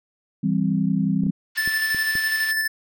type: chord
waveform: sine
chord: C major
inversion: first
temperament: equal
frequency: 164.81 / 196 / 261.6 Hz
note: E3 / G3 / C4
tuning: 0 / 0 / 0 cents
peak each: -23 / -21 / -25 dBFS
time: 0.43-1.31 s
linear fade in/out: 10 ms
type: clicks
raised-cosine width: 3 ms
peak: -21 dBFS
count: 5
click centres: 1.236 / 1.266 / 1.676 / 1.947 / 2.154 s
type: band-pass noise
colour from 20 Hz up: white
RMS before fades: -38 dBFS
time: 1.55-2.52 s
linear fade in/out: 10 ms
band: 1200 to 4800 Hz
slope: 24 dB/octave
type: tone with tremolo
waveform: square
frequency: 1757 Hz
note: A6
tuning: 3 cents flat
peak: -20 dBFS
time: 1.57-2.68 s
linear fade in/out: 10 ms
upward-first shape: square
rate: 12 Hz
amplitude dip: 30%
effects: none